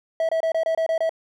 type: tone bursts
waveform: triangle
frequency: 650 Hz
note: E5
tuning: 24 cents flat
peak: -17 dBFS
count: 8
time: 0.2-1.094 s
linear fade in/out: 2 ms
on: 89 ms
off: 26 ms
effects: none